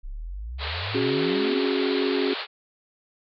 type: exponential sweep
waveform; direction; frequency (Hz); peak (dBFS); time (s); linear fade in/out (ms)
sine; up; 30.87 to 293.7; -31; 0.03-1.66; 20
type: band-pass noise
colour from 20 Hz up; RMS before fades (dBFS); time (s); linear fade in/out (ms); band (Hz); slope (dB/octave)
white; -32; 0.58-2.47; 50; 400 to 4500; 96
type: chord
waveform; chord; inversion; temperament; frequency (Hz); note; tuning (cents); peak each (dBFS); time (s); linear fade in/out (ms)
sine; C# suspended fourth; none; equal with one note detuned; 275.1 / 370 / 415.3; C#4 / F#4 / G#4; -13 / 0 / 0; -26; 0.94-2.34; 10
effects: none